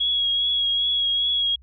sine tone with vibrato, 3322 Hz, G#7, in tune, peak -19 dBFS, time 0-1.56 s, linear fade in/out 10 ms, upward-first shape triangle, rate 2.5 Hz, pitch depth 27 cents each way, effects added 64 Hz sine -47 dBFS peak until 1.62 s

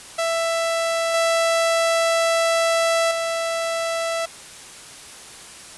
sawtooth tone with level steps, 663 Hz, E5, 10 cents sharp, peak -16 / -13 / -18 dBFS, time 0.18-4.26 s, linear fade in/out 10 ms, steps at 1.14 / 3.11 s, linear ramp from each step 2 ms, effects white hiss -40 dBFS RMS until 5.77 s + resampled to 24000 Hz

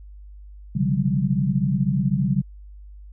sine tone cluster, 133.6 / 145.8 / 181.8 / 197.7 Hz, C3 / D3 / F#3 / G3, +36 / -12 / -30 / +15 cents, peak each -24 dBFS, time 0.75-2.42 s, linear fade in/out 10 ms, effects added 50 Hz sine -39 dBFS peak until 3.12 s

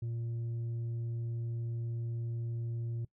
sine tone with tanh clipping, 116.54 Hz, A#2, in tune, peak -35 dBFS, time 0.02-3.05 s, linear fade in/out 5 ms, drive 4 dB, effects noise-tail reverb RT60 0.1 s tail -21 dB re dry

